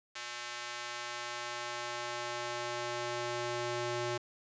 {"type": "tone with high-pass filter sweep", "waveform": "square", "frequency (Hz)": 120.2, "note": "B2", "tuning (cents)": -46, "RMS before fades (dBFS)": -38, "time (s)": [0.15, 4.18], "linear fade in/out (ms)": 10, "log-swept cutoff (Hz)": [1600, 300], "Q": 0.73, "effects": ["resampled to 16000 Hz", "10-bit"]}